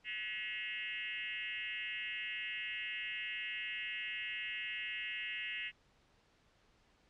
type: tone with frequency modulation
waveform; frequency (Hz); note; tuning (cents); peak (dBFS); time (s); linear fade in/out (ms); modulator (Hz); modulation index
sine; 2366; D7; +12; -38; 0.04-5.72; 50; 220; 2.6
effects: pink hiss -70 dBFS RMS until 7.09 s + low-pass 5000 Hz 12 dB/octave